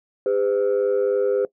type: tone pair together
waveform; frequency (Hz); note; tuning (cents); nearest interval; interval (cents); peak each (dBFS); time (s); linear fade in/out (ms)
sine; 403.7 / 507.2; G#4 / B4; -49 / +46; major third; 395; -19; 0.26-1.45; 2
effects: noise-tail reverb RT60 0.1 s tail -19 dB re dry + tanh soft clip ceiling -14 dBFS